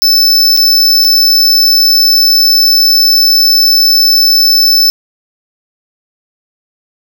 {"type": "tone with dropouts", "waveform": "square", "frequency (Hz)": 5274, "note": "E8", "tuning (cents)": 0, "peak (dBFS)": -5, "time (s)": [0.02, 4.9], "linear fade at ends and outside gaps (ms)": 0, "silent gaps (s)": [[0.565, 0.573], [1.041, 1.046]], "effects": []}